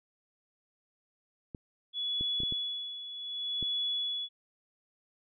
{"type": "clicks", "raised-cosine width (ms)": 3, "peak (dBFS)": -27, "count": 6, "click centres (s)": [1.548, 2.21, 2.403, 2.434, 2.524, 3.627]}
{"type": "tone with tremolo", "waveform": "sine", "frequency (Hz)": 3400, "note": "G#7", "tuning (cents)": 40, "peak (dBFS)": -29, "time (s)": [1.93, 4.29], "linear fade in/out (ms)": 50, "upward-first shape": "sine", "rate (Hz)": 0.66, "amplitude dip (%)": 70}
{"effects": []}